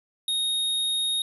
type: tone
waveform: square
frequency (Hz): 3729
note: A#7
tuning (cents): 0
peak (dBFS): -24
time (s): 0.28-1.22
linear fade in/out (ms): 2
effects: resampled to 32000 Hz

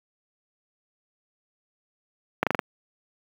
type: slowing click train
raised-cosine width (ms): 0.5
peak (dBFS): -5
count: 5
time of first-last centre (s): 2.43-2.592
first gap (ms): 37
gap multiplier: 1.06
effects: high-pass 150 Hz 12 dB/octave + 7-bit

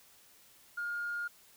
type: tone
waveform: sine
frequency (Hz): 1419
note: F6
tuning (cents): +27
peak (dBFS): -33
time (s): 0.77-1.28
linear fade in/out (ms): 10
effects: tanh soft clip ceiling -29 dBFS + white hiss -61 dBFS RMS until 1.56 s

